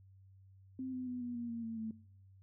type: tone with pitch steps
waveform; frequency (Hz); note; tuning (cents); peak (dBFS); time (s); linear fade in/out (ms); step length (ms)
sine; 260 / 254.1 / 248.3 / 242.6 / 237 / 231.6 / 226.3 / 221.2; C4 / B3 / B3 / B3 / A#3 / A#3 / A3 / A3; -11 / +49 / +9 / -31 / +29 / -11 / +49 / +9; -38; 0.79-1.91; 2; 140
effects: noise-tail reverb RT60 0.8 s tail -23 dB re dry + added 96 Hz sine -58 dBFS peak until 2.42 s